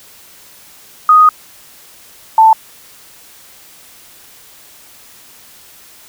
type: tone pair in turn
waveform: sine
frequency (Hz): 1244.5 / 885.5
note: D#6 / A5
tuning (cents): 0 / +11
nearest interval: tritone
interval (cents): 589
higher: first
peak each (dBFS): -3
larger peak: neither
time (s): 1.09-1.29 / 2.38-2.53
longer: first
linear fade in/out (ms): 2
effects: white hiss -41 dBFS RMS until 6.08 s